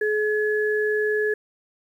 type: tone pair together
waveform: sine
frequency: 425 / 1700 Hz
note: G#4 / G#6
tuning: +40 / +40 cents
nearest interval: 2 octaves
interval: 2400 cents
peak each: -21 / -25 dBFS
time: 0.01-1.34 s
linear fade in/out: 5 ms
effects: 9-bit